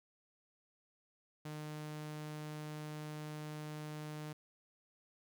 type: tone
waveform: sawtooth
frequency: 152 Hz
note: D#3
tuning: 40 cents flat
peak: -39 dBFS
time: 1.45-4.33 s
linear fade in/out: 5 ms
effects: none